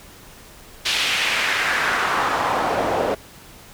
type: noise with band-pass filter sweep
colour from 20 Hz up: pink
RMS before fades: -21 dBFS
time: 0.85-3.15 s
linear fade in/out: 10 ms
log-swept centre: 3400 to 530 Hz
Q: 1.7
effects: pink hiss -44 dBFS RMS until 3.73 s